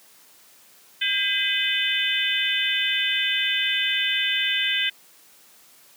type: harmonic tone with a mistuned harmonic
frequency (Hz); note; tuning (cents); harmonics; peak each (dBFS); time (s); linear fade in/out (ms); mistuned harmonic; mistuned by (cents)
506; B4; +42; 3 / 4 / 5 / 6 / 7; -28 / -28 / -28 / -25 / -27; 1.01-4.9; 10; 3; +93
effects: white hiss -53 dBFS RMS until 5.96 s + high-pass 150 Hz 12 dB/octave